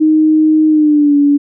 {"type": "tone with pitch glide", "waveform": "sine", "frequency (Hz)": [311.1, 286.9], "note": ["D#4", "D4"], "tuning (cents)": [0, -40], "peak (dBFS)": -6, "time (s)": [0, 1.38], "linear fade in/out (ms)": 20, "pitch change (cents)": -140, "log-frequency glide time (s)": [0.68, 1.16], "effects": []}